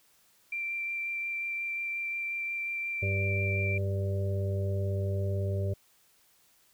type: tone with vibrato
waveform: sine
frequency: 2357 Hz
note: D7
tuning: 6 cents sharp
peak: -31 dBFS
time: 0.52-3.78 s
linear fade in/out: 5 ms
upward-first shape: sine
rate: 5.6 Hz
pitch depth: 8 cents each way
type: harmonic tone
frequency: 98 Hz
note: G2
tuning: in tune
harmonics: 1 / 2 / 4 / 5 / 6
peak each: -28 / -42 / -38 / -45 / -39 dBFS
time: 3.02-5.74 s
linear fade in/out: 10 ms
effects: white hiss -65 dBFS RMS until 6.73 s